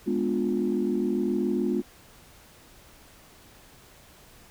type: chord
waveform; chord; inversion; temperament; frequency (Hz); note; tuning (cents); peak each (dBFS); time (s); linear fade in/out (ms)
sine; G# diminished seventh; none; equal with one note detuned; 207.7 / 246.9 / 293.7 / 354.1; G#3 / B3 / D4 / F4; 0 / 0 / 0 / +24; -28 / -28 / -31 / -27; 0.06-1.82; 20
effects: tanh soft clip ceiling -15 dBFS + pink hiss -53 dBFS RMS until 4.5 s